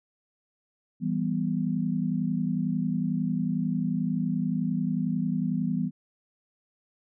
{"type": "chord", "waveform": "sine", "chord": "E minor", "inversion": "none", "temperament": "equal", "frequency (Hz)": [164.81, 196, 246.9], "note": ["E3", "G3", "B3"], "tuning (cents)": [0, 0, 0], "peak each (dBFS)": -29, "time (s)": [1, 5.91], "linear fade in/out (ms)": 50, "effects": []}